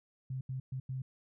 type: tone bursts at uneven times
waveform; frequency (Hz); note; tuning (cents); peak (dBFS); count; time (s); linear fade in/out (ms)
sine; 130.81; C3; 0; -35; 4; 0.3-0.41 / 0.49-0.6 / 0.72-0.8 / 0.89-1.02; 5
effects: none